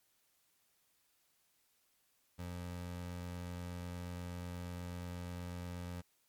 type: tone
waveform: 25% pulse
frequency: 88.3 Hz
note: F2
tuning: 20 cents sharp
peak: -38 dBFS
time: 2.38-6.02 s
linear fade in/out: 20 ms
effects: white hiss -75 dBFS RMS until 6.28 s + MP3 96 kbps